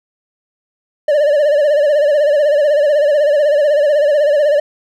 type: tone with vibrato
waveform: triangle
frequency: 587.3 Hz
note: D5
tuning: in tune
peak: -7 dBFS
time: 1.08-4.6 s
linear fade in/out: 5 ms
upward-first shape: sine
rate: 16 Hz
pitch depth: 80 cents each way
effects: none